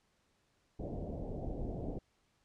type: low-pass noise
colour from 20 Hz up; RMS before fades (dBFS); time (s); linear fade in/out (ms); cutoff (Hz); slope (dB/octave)
pink; -40; 0.79-1.99; 10; 710; 48
effects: pink hiss -75 dBFS RMS until 2.44 s + low-pass 8000 Hz 12 dB/octave